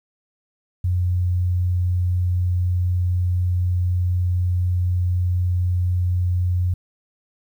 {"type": "tone", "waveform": "sine", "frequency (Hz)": 89.6, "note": "F2", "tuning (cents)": 45, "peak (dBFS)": -17, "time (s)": [0.84, 6.74], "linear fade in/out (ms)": 5, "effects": ["9-bit"]}